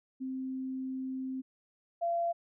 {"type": "tone pair in turn", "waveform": "sine", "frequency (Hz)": [261.6, 683.2], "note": ["C4", "F5"], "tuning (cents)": [0, -38], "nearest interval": "octave + perfect fourth", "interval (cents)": 1662, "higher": "second", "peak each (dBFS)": [-34, -28], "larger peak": "second", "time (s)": [[0.2, 1.42], [2.01, 2.33]], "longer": "first", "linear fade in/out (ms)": 20, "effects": []}